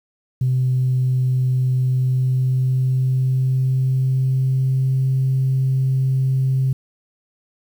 sine tone with pitch glide, 128.3 to 132.14 Hz, C3 to C3, -34 to +17 cents, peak -14 dBFS, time 0.41-6.73 s, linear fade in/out 5 ms, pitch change +51 cents, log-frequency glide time 1.71-5.04 s, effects tanh soft clip ceiling -11 dBFS + 8-bit

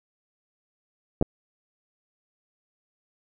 clicks, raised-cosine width 2 ms, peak -9 dBFS, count 2, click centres 1.213 / 1.225 s, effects none

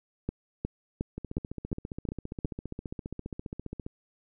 two click trains, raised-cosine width 3 ms, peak -17 / -23 dBFS, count 7 / 41, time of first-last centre 0.29-2.448 / 1.18-3.865 s, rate 2.78 / 14.9 Hz, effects none

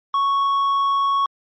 triangle tone with tanh clipping, 1108.7 Hz, C#6, in tune, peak -17 dBFS, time 0.14-1.26 s, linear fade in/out 2 ms, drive 9 dB, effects MP3 32 kbps

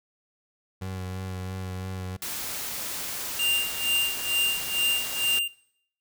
30% pulse tone with vibrato, 93.3 Hz, F#2, 15 cents sharp, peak -29 dBFS, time 0.81-2.17 s, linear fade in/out 10 ms, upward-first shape sine, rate 3 Hz, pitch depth 20 cents each way
white noise, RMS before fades -33 dBFS, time 2.22-5.39 s, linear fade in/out 2 ms
square tone with tremolo, 2794 Hz, F7, in tune, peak -22 dBFS, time 3.39-5.48 s, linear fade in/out 5 ms, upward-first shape sine, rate 2.2 Hz, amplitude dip 85%
effects noise-tail reverb RT60 0.7 s tail -21 dB re dry

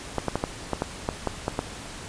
clicks, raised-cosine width 1 ms, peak -10 dBFS, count 10, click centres 0.183 / 0.283 / 0.356 / 0.439 / 0.733 / 0.821 / 1.089 / 1.273 / 1.481 / 1.591 s, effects pink hiss -39 dBFS RMS until 2.08 s + resampled to 22050 Hz

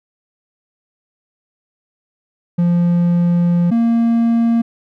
triangle tone pair in turn, 173.5 / 231.6 Hz, F3 / A#3, -11 / -11 cents, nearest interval perfect fourth, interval 500 cents, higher second, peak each -9 dBFS, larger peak neither, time 2.58-3.71 / 3.71-4.62 s, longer first, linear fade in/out 10 ms, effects none

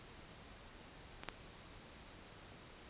clicks, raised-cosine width 0.3 ms, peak -29 / -23 dBFS, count 2, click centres 1.235 / 1.287 s, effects pink hiss -56 dBFS RMS until 2.89 s + resampled to 8000 Hz

